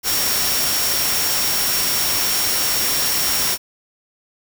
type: tone in noise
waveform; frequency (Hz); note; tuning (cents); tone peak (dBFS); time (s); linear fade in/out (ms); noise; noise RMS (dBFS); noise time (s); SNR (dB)
sine; 5560; F8; -9; -23; 0.03-3.58; 50; white; -20; 0.03-3.58; -6
effects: none